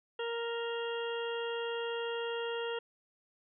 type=harmonic tone; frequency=466.2 Hz; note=A#4; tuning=in tune; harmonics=1 / 2 / 3 / 4 / 6 / 7; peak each=-35 / -43 / -44 / -47 / -44 / -47 dBFS; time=0.19-2.79 s; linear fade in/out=5 ms; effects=none